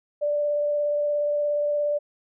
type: tone with vibrato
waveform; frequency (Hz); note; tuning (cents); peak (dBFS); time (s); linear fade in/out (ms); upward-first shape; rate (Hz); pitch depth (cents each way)
sine; 587.3; D5; 0; -21; 0.21-1.99; 20; square; 17; 8
effects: none